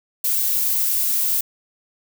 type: noise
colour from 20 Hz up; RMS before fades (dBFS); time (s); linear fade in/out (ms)
violet; -20; 0.24-1.41; 5
effects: none